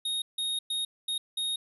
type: tone bursts at uneven times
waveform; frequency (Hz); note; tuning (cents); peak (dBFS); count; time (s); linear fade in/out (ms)
square; 3729; A#7; 0; -29; 5; 0.05-0.22 / 0.38-0.59 / 0.7-0.85 / 1.08-1.18 / 1.37-1.56; 5
effects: resampled to 32000 Hz